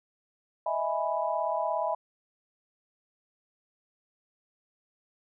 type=chord; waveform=sine; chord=E major seventh; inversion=third; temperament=equal; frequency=622.3 / 659.3 / 830.6 / 987.8 Hz; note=D#5 / E5 / G#5 / B5; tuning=0 / 0 / 0 / 0 cents; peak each=-33 / -31 / -33 / -32 dBFS; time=0.66-1.95 s; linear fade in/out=5 ms; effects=none